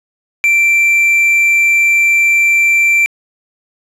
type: tone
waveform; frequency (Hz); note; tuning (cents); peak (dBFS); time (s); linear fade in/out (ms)
triangle; 2349; D7; 0; -6; 0.44-3.06; 0
effects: resampled to 32000 Hz + 7-bit